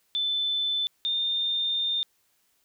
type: tone pair in turn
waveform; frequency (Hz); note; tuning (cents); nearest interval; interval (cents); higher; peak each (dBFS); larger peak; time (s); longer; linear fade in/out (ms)
sine; 3520 / 3621; A7 / A7; 0 / +49; unison; 49; second; -24; neither; 0.15-0.87 / 1.05-2.03; second; 0
effects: white hiss -69 dBFS RMS until 2.64 s